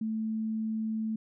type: tone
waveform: sine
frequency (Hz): 220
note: A3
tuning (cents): 0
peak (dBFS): -29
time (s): 0.01-1.16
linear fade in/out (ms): 5
effects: none